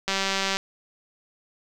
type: click train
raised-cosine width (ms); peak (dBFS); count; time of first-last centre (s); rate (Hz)
0.2; -8; 96; 0.08-0.57; 194
effects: none